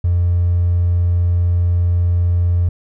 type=tone with hard clipping; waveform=triangle; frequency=87.6 Hz; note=F2; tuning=6 cents sharp; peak=-12 dBFS; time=0.04-2.69 s; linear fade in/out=5 ms; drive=3 dB; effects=none